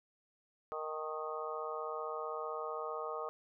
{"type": "harmonic tone with a mistuned harmonic", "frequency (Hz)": 155.56, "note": "D#3", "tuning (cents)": 0, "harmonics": [3, 4, 5, 6, 7, 8], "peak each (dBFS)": [-42, -44, -47, -51, -45, -43], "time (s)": [0.72, 3.29], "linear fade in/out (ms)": 0, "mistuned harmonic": 6, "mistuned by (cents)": -55, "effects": []}